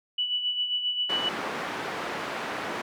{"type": "tone with tremolo", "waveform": "sine", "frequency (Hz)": 2960, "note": "F#7", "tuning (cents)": 0, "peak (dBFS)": -23, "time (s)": [0.18, 1.29], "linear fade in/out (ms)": 5, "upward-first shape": "sine", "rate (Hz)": 7.5, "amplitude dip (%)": 55}
{"type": "band-pass noise", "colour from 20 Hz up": "white", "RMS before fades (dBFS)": -33, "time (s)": [1.09, 2.82], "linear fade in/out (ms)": 10, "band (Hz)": [190, 1600], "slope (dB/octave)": 12}
{"effects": []}